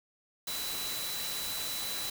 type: tone in noise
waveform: sine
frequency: 3970 Hz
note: B7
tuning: 8 cents sharp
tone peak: -38 dBFS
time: 0.47-2.1 s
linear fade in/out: 5 ms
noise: white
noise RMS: -37 dBFS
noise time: 0.47-2.1 s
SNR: -4 dB
effects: none